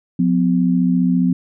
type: tone pair together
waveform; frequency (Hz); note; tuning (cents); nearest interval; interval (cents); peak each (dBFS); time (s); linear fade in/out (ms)
sine; 178.8 / 253.6; F3 / B3; +41 / +46; tritone; 605; -15 / -16; 0.19-1.33; 5
effects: none

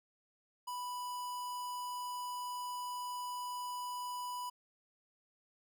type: tone with notch filter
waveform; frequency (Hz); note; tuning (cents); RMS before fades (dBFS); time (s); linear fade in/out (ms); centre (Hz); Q
square; 987.8; B5; 0; -41; 0.67-4.5; 10; 2400; 1.8
effects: none

